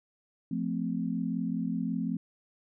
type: chord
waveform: sine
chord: F major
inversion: none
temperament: equal with one note detuned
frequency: 174.61 / 220 / 258.5 Hz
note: F3 / A3 / C4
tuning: 0 / 0 / -21 cents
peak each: -33 dBFS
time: 0.51-2.17 s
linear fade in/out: 5 ms
effects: none